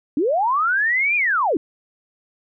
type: linear two-way sweep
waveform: sine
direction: up then down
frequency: 261.6 to 2466 to 261.6 Hz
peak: -16 dBFS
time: 0.17-1.57 s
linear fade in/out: 2 ms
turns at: 1.16 s
effects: none